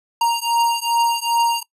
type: beating tone pair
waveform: square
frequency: 932.3 / 934.8 Hz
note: A#5 / A#5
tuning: 0 / +5 cents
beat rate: 2.5 Hz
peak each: -20 dBFS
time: 0.21-1.63 s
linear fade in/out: 5 ms
effects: noise-tail reverb RT60 0.1 s tail -22 dB re dry + resampled to 32000 Hz